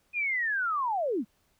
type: linear sweep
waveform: sine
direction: down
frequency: 2489 to 181.4 Hz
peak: -26 dBFS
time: 0.13-1.25 s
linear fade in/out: 50 ms
effects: pink hiss -70 dBFS RMS until 1.59 s